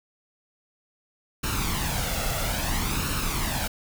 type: noise with flanger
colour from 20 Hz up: pink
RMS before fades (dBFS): -27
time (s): 1.43-3.68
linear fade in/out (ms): 10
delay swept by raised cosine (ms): 0.73 to 1.5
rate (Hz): 0.6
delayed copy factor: +0.6
effects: none